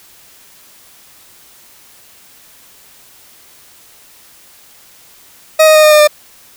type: tone with pitch steps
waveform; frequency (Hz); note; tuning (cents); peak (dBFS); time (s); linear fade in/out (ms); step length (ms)
40% pulse; 629 / 622.9 / 616.8 / 610.7 / 604.8 / 598.9; D#5 / D#5 / D#5 / D#5 / D#5 / D5; +19 / +2 / -15 / -32 / -49 / +34; -3; 5.59-6.076; 10; 81
effects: white hiss -43 dBFS RMS until 6.56 s